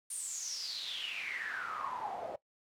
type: noise with band-pass filter sweep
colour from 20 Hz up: pink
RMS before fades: -40 dBFS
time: 0.1-2.36 s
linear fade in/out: 5 ms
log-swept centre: 9500 to 580 Hz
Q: 9.9
effects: noise-tail reverb RT60 0.1 s tail -18 dB re dry